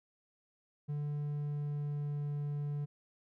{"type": "tone with pitch glide", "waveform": "triangle", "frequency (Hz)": [146.83, 145.65], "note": ["D3", "D3"], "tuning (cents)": [0, -14], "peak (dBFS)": -32, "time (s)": [0.88, 2.86], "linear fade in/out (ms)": 20, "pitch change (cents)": -14, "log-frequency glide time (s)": [1.1, 2.31], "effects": []}